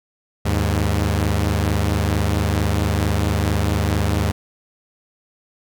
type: tone pair together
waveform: sawtooth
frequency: 77.78 / 102.22 Hz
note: D#2 / G#2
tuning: 0 / -27 cents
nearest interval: perfect fourth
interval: 473 cents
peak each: -16 dBFS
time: 0.45-4.32 s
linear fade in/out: 10 ms
effects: none